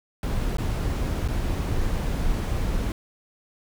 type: noise with dropouts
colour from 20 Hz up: brown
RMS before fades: -25 dBFS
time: 0.23-2.92 s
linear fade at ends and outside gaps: 1 ms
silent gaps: 0.57-0.583 / 1.278-1.285 s
effects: none